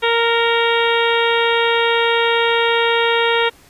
harmonic tone with a mistuned harmonic, 464.9 Hz, A#4, 5 cents flat, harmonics 1 / 2 / 3 / 4 / 5 / 6 / 7 / 8, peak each -17 / -20 / -22 / -23 / -24 / -25 / -25 / -26 dBFS, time 0.02-3.5 s, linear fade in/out 20 ms, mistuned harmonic 5, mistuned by -25 cents, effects pink hiss -48 dBFS RMS until 3.69 s + resampled to 32000 Hz

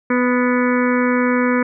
harmonic tone with a mistuned harmonic, 248.3 Hz, B3, 9 cents sharp, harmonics 1 / 2 / 4 / 5 / 6 / 7 / 8 / 9, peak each -16 / -20 / -25 / -27 / -26 / -27 / -30 / -28 dBFS, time 0.1-1.63 s, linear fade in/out 5 ms, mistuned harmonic 6, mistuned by -23 cents, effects none

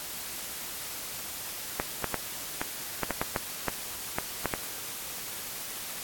clicks, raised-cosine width 0.5 ms, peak -12 dBFS, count 12, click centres 1.799 / 2.043 / 2.143 / 2.615 / 3.033 / 3.107 / 3.215 / 3.362 / 3.683 / 4.185 / 4.457 / 4.538 s, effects white hiss -38 dBFS RMS until 6.03 s + AAC 64 kbps

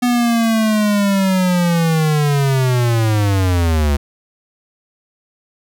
square linear sweep, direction down, 246.9 to 69.7 Hz, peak -13 dBFS, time 0.02-3.97 s, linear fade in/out 10 ms, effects none

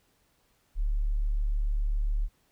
sine tone, 36.47 Hz, D1, 11 cents flat, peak -24 dBFS, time 0.75-2.29 s, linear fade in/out 50 ms, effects pink hiss -69 dBFS RMS until 2.51 s

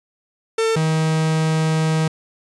45% pulse tone pair in turn, 448.4 / 158.53 Hz, A4 / D#3, +33 / +33 cents, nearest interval octave + tritone, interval 1800 cents, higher first, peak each -16 dBFS, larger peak neither, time 0.58-0.76 / 0.76-2.08 s, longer second, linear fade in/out 5 ms, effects resampled to 22050 Hz

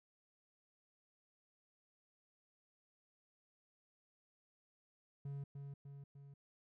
triangle tone with echo, 140.2 Hz, C#3, 20 cents sharp, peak -40 dBFS, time 5.25-5.44 s, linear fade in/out 5 ms, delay 300 ms, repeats 3, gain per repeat -4 dB, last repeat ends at 6.34 s, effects none

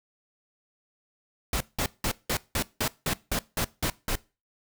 pink noise bursts, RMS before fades -27 dBFS, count 11, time 1.53-4.155 s, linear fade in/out 2 ms, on 75 ms, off 180 ms, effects noise-tail reverb RT60 0.3 s tail -21 dB re dry

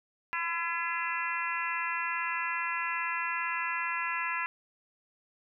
harmonic tone with a mistuned harmonic, 337.6 Hz, E4, 41 cents sharp, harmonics 3 / 4 / 5 / 6 / 7 / 8, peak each -35 / -38 / -36 / -37 / -40 / -38 dBFS, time 0.33-4.46 s, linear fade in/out 0 ms, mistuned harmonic 7, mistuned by +40 cents, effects none

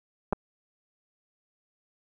clicks, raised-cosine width 1 ms, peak -13 dBFS, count 2, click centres 0.326 / 0.331 s, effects none

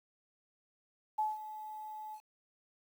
sine tone with ADSR envelope, 859 Hz, A5, 42 cents flat, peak -28 dBFS, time 1.18-2.21 s, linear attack 11 ms, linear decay 180 ms, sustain -14 dB, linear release 73 ms, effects 10-bit

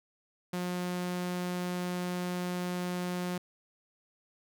sawtooth tone, 179 Hz, F3, 43 cents sharp, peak -28 dBFS, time 0.53-3.38 s, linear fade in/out 5 ms, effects none

